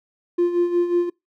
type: tone with tremolo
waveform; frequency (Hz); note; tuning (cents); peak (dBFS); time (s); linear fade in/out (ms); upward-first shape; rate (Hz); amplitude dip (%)
triangle; 349.2; F4; 0; -11; 0.38-1.1; 10; sine; 5.5; 70
effects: noise-tail reverb RT60 0.2 s tail -26 dB re dry + tanh soft clip ceiling -11 dBFS